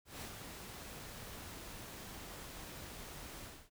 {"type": "noise with ADSR envelope", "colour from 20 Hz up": "pink", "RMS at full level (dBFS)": -45, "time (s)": [0.05, 3.7], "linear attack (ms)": 160, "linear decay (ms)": 110, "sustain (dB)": -4, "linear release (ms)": 260, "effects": []}